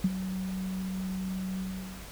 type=tone with ADSR envelope; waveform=sine; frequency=187.6 Hz; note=F#3; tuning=24 cents sharp; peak=-19 dBFS; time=0.04-2.07 s; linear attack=6 ms; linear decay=41 ms; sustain=-12 dB; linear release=480 ms; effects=added 51 Hz sine -48 dBFS peak until 2.11 s + pink hiss -46 dBFS RMS until 2.11 s